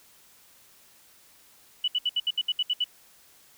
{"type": "tone bursts", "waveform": "sine", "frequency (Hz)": 2960, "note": "F#7", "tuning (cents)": 0, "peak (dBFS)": -22, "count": 10, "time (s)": [1.84, 2.842], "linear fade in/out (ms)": 5, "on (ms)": 39, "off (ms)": 68, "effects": ["white hiss -57 dBFS RMS until 3.57 s"]}